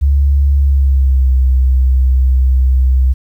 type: tone with pitch glide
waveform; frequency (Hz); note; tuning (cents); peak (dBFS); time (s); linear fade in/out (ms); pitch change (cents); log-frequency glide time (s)
sine; 70 to 64.56; C#2 to C2; +18 to -23; -7; 0.01-3.14; 20; -141; 0.57-1.33
effects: 8-bit